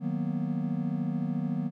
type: chord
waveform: triangle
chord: B major seventh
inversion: first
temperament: equal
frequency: 155.56 / 185 / 233.1 / 246.9 Hz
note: D#3 / F#3 / A#3 / B3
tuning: 0 / 0 / 0 / 0 cents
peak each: -31 / -31 / -32 / -32 dBFS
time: 0-1.71 s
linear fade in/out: 50 ms
effects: none